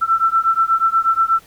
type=beating tone pair; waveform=sine; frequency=1333 / 1341.3 Hz; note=E6 / E6; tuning=+19 / +30 cents; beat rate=8.3 Hz; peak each=-16 dBFS; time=0.01-1.4 s; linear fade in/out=20 ms; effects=pink hiss -48 dBFS RMS until 1.46 s